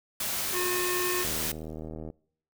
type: noise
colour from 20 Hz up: white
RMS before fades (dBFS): -31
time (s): 0.2-1.52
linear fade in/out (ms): 5
type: harmonic tone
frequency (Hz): 360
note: F#4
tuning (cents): -47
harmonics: 1 / 3 / 5 / 7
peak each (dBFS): -30 / -35 / -37 / -38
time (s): 0.52-1.26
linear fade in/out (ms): 50
type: click train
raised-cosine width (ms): 2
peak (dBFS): -26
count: 68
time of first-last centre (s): 1.25-2.101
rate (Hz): 78.7
effects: noise-tail reverb RT60 0.6 s tail -23 dB re dry